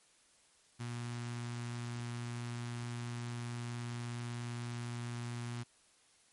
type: tone with notch filter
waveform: sawtooth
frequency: 119.7 Hz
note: A#2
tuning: 46 cents sharp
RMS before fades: -41 dBFS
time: 0.79-5.64 s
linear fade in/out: 20 ms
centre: 520 Hz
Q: 0.86
effects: white hiss -67 dBFS RMS until 6.32 s + MP3 48 kbps